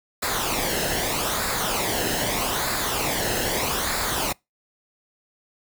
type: noise with flanger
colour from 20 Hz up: pink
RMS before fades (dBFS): -25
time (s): 0.22-4.33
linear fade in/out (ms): 10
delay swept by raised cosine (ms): 0.33 to 0.87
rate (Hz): 0.8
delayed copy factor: -0.6
effects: noise-tail reverb RT60 0.2 s tail -25 dB re dry